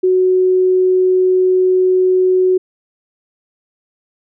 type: tone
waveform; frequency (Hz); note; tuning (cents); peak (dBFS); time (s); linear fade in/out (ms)
sine; 370; F#4; 0; -9; 0.03-2.58; 10
effects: none